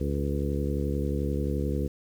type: harmonic tone with a mistuned harmonic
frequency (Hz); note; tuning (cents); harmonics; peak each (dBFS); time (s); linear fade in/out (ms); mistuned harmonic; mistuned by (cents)
71.4; D2; -48; 1 / 2 / 3 / 4 / 5 / 6 / 7; -29 / -32 / -34 / -35 / -36 / -37 / -37; 0-1.88; 10; 7; -26
effects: 9-bit